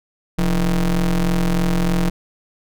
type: ring-modulated tone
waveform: square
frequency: 77.78 Hz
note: D#2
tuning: in tune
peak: -13 dBFS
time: 0.38-2.1 s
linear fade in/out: 10 ms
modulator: 99.4 Hz
effects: none